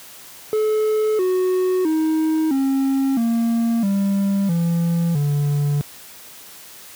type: tone with pitch steps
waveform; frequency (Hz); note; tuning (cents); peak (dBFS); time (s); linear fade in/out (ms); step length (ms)
triangle; 431.2 / 368.9 / 315.7 / 270.1 / 231.1 / 197.71 / 169.16 / 144.73; A4 / F#4 / D#4 / C#4 / A#3 / G3 / E3 / D3; -35 / -5 / +25 / -45 / -15 / +15 / +45 / -25; -14; 0.53-5.81; 0; 660
effects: white hiss -41 dBFS RMS until 6.95 s + high-pass 80 Hz 12 dB/octave